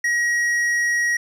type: tone with tanh clipping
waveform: sine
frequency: 1900 Hz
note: A#6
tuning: 33 cents sharp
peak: -19 dBFS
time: 0.04-1.17 s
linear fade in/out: 5 ms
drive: 9 dB
effects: none